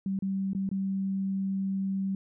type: tone with dropouts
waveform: sine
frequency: 193.5 Hz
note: G3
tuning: 22 cents flat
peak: -27 dBFS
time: 0.06-2.15 s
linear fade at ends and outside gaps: 2 ms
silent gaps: 0.19-0.223 / 0.533-0.549 / 0.691-0.714 s
effects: none